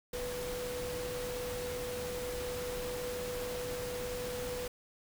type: tone in noise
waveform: sine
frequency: 493.9 Hz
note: B4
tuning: in tune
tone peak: -37 dBFS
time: 0.13-4.68 s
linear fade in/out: 5 ms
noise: pink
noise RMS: -42 dBFS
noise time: 0.13-4.68 s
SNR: +2 dB
effects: none